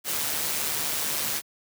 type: noise with amplitude modulation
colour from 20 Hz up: white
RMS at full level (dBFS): -26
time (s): 0.04-1.42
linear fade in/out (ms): 50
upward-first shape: sine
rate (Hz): 150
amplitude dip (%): 45
effects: high-pass 80 Hz 12 dB/octave